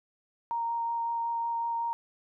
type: tone with vibrato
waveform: sine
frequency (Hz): 930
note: A#5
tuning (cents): -4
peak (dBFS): -28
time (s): 0.51-1.93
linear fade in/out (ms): 0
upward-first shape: sine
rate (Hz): 5.4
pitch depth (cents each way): 8
effects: none